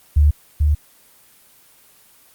sine tone pair in turn, 73.7 / 74.3 Hz, D2 / D2, +7 / +21 cents, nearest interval unison, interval 14 cents, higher second, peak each -9 / -12 dBFS, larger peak first, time 0.16-0.31 / 0.6-0.75 s, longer neither, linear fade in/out 10 ms, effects white hiss -51 dBFS RMS until 2.34 s + Opus 24 kbps

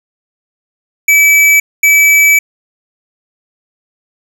square tone bursts at uneven times, 2300 Hz, D7, 37 cents flat, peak -5 dBFS, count 2, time 1.08-1.6 / 1.83-2.39 s, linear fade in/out 5 ms, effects 7-bit

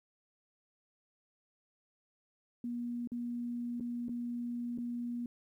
sine tone with dropouts, 239.8 Hz, A#3, 49 cents sharp, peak -35 dBFS, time 2.64-5.26 s, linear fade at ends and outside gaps 2 ms, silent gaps 3.074-3.118 / 3.799-3.807 / 4.084-4.092 / 4.777-4.784 s, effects 12-bit

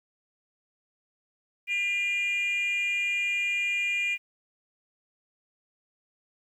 sine tone with frequency modulation, 2410 Hz, D7, 44 cents sharp, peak -23 dBFS, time 1.67-4.18 s, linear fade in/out 50 ms, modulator 411 Hz, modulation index 0.49, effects tanh soft clip ceiling -23 dBFS + 10-bit

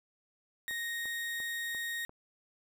35% pulse tone, 1864.7 Hz, A#6, in tune, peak -33 dBFS, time 0.68-2.05 s, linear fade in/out 0 ms
click train, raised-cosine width 1 ms, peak -37 dBFS, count 5, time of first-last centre 0.71-2.094 s, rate 2.89 Hz
effects none

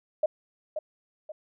sine tone with echo, 615 Hz, D#5, 20 cents flat, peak -20 dBFS, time 0.23-0.26 s, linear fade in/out 5 ms, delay 530 ms, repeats 2, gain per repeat -8 dB, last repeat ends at 1.32 s, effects none

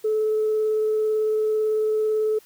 sine tone with vibrato, 432.2 Hz, A4, 31 cents flat, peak -18 dBFS, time 0.04-2.39 s, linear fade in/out 10 ms, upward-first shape sine, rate 18 Hz, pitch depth 8 cents each way, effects tanh soft clip ceiling -15 dBFS + white hiss -54 dBFS RMS until 2.45 s

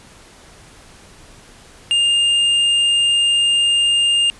triangle tone with tanh clipping, 2812 Hz, F7, 11 cents sharp, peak -14 dBFS, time 1.91-4.3 s, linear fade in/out 0 ms, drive 12 dB, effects pink hiss -44 dBFS RMS until 4.39 s + resampled to 24000 Hz

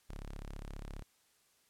sawtooth tone, 34.85 Hz, C#1, 10 cents sharp, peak -39 dBFS, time 0.09-1.03 s, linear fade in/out 10 ms, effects white hiss -71 dBFS RMS until 1.69 s + low-pass 12000 Hz 12 dB/octave

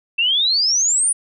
sine exponential sweep, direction up, 2642 to 9750 Hz, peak -14 dBFS, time 0.18-1.13 s, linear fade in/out 10 ms, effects none

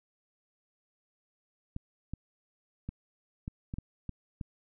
clicks, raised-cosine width 5 ms, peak -24 dBFS, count 8, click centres 1.764 / 2.136 / 2.89 / 3.479 / 3.739 / 3.785 / 4.093 / 4.412 s, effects none

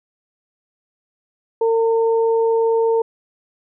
sine tone pair together, 454.2 / 909.2 Hz, A#4 / A#5, -45 / -43 cents, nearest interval octave, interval 1202 cents, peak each -14 / -24 dBFS, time 1.61-3.02 s, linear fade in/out 5 ms, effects none

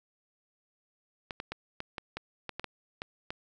clicks, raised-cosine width 0.3 ms, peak -20 dBFS, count 11, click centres 1.308 / 1.401 / 1.52 / 1.804 / 1.982 / 2.17 / 2.493 / 2.596 / 2.643 / 3.019 / 3.305 s, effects none

